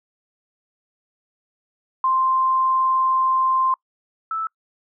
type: tone pair in turn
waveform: sine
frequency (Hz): 1046.5 / 1315.1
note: C6 / E6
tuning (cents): 0 / -4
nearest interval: major third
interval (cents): 396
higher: second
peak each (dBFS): -16 / -22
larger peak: first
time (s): 2.04-3.74 / 4.31-4.47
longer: first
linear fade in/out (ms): 2
effects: noise-tail reverb RT60 0.1 s tail -26 dB re dry